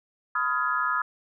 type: chord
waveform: sine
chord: F half-diminished seventh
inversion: second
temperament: just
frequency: 1005.8 / 1257.2 / 1396.9 / 1676.3 Hz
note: Cb6 / Eb6 / F6 / Ab6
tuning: +31 / +18 / 0 / +16 cents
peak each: -31 / -26 / -29 / -31 dBFS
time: 0.35-1.02 s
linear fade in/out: 5 ms
effects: none